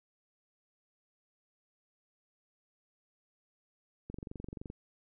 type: click train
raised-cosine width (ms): 3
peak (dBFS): -29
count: 15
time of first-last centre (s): 4.1-4.701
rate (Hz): 23.3
effects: none